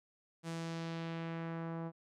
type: tone with low-pass filter sweep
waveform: sawtooth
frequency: 165.3 Hz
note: E3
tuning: 5 cents sharp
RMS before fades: -41 dBFS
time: 0.43-1.92 s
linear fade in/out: 50 ms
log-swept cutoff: 9100 to 960 Hz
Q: 1.1
effects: none